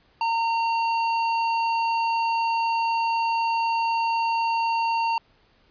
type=tone with hard clipping; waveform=sine; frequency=916 Hz; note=A#5; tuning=31 cents flat; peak=-23 dBFS; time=0.21-5.18 s; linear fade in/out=2 ms; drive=14 dB; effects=pink hiss -61 dBFS RMS until 5.7 s + resampled to 11025 Hz